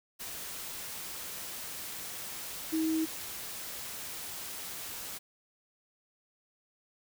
sine tone in noise, 319.1 Hz, D#4, 44 cents sharp, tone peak -27 dBFS, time 2.72-3.06 s, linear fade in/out 20 ms, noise white, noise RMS -41 dBFS, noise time 0.19-5.19 s, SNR +11 dB, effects none

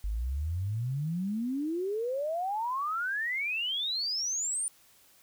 sine exponential sweep, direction up, 49 to 9360 Hz, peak -29 dBFS, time 0.04-4.68 s, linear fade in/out 0 ms, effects white hiss -61 dBFS RMS until 5.22 s

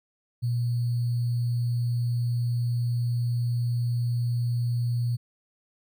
sine tone with sample-and-hold, 120 Hz, B2, 49 cents flat, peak -23 dBFS, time 0.42-5.17 s, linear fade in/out 20 ms, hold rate 4410 Hz, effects none

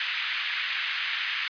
pink band-pass noise, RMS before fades -30 dBFS, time 0-1.48 s, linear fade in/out 2 ms, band 1700 to 3400 Hz, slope 24 dB/octave, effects resampled to 11025 Hz

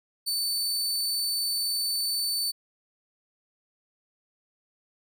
sawtooth tone, 4521 Hz, C#8, 33 cents sharp, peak -23 dBFS, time 0.26-2.52 s, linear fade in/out 20 ms, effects none

